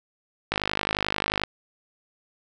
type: click train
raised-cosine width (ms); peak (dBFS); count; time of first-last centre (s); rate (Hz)
0.3; -7; 48; 0.52-1.436; 51.3
effects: none